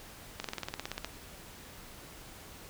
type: slowing click train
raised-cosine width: 0.2 ms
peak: -18 dBFS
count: 13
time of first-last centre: 0.4-1.046 s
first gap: 43 ms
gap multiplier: 1.04
effects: pink hiss -50 dBFS RMS until 2.69 s